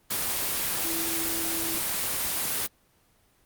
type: tone in noise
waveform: sine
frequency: 330 Hz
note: E4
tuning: 2 cents sharp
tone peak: -34 dBFS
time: 0.84-1.79 s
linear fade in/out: 10 ms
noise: white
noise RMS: -28 dBFS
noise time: 0.1-2.67 s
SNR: -9 dB
effects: pink hiss -64 dBFS RMS until 3.45 s + Opus 24 kbps